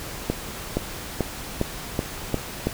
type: accelerating click train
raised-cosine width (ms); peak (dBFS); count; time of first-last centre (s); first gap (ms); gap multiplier
2; -8; 7; 0.3-2.67; 470; 0.93
effects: pink hiss -35 dBFS RMS until 2.73 s